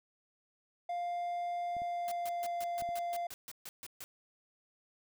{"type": "tone with pitch glide", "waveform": "triangle", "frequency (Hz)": [700, 693.6], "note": ["F5", "F5"], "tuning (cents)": [4, -12], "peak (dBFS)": -32, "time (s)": [0.89, 3.27], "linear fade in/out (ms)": 5, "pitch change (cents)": -16, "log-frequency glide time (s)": [1.66, 2.55]}
{"type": "clicks", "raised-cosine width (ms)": 3, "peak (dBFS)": -39, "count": 4, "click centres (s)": [1.767, 1.819, 2.822, 2.89]}
{"type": "noise bursts", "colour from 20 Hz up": "white", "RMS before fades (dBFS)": -46, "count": 12, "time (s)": [2.08, 4.04], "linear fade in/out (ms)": 0, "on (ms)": 35, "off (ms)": 140}
{"effects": []}